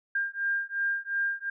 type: beating tone pair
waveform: sine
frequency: 1600 / 1602.8 Hz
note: G6 / G6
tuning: +35 / +38 cents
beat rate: 2.8 Hz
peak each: -30 dBFS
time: 0.15-1.5 s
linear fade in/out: 5 ms
effects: none